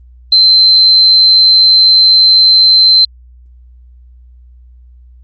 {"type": "tone", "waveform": "sine", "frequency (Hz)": 4096, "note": "C8", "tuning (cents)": -38, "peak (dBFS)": -3, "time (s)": [0.32, 3.05], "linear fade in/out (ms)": 5, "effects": ["added 61 Hz sine -36 dBFS peak until 5.23 s", "Opus 24 kbps"]}